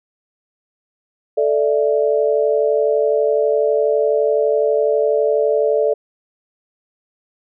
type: chord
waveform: sine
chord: A suspended fourth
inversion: none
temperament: equal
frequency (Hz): 440 / 587.3 / 659.3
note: A4 / D5 / E5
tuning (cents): 0 / 0 / 0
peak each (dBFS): -16 / -17 / -22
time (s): 1.37-5.94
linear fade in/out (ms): 10
effects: none